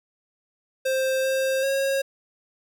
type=tone with pitch steps; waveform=square; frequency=526 / 530 / 544 Hz; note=C5 / C5 / C#5; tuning=+9 / +22 / -33 cents; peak=-22 dBFS; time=0.85-2.02 s; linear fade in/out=10 ms; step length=390 ms; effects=none